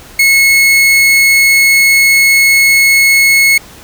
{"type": "tone", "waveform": "40% pulse", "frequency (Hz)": 2185, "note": "C#7", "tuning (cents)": -26, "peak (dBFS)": -4, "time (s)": [0.19, 3.58], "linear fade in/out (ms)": 5, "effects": ["pink hiss -35 dBFS RMS until 3.83 s"]}